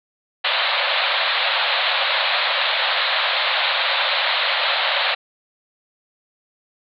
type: band-pass noise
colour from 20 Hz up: white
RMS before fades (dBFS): -20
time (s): 0.44-5.15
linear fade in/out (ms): 10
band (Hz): 520 to 4200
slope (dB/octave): 96
effects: none